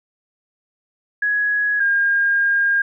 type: tone pair in turn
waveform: sine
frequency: 1672 / 1614.8 Hz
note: G#6 / G#6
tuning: +11 / -49 cents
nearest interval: minor second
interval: 60 cents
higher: first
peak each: -16 / -14 dBFS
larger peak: second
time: 1.22-1.8 / 1.8-2.82 s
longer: second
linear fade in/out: 5 ms
effects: none